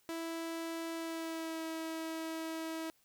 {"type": "tone with pitch glide", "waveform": "sawtooth", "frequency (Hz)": [329.6, 323.2], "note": ["E4", "E4"], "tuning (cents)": [0, -34], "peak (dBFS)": -34, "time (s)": [0.09, 2.9], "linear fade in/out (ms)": 0, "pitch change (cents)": -34, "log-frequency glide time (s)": [0.93, 1.63], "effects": ["white hiss -71 dBFS RMS until 3.04 s"]}